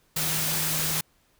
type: tone in noise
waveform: sine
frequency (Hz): 156.9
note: D#3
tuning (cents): +15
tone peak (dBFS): -34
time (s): 0.16-1.01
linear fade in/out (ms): 5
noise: white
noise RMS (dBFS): -27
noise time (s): 0.16-1.01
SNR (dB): -10
effects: pink hiss -65 dBFS RMS until 1.39 s